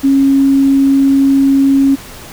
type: tone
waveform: sine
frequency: 273.5 Hz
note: C#4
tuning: 23 cents flat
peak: -6 dBFS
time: 0.03-1.96 s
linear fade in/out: 20 ms
effects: pink hiss -32 dBFS RMS until 2.32 s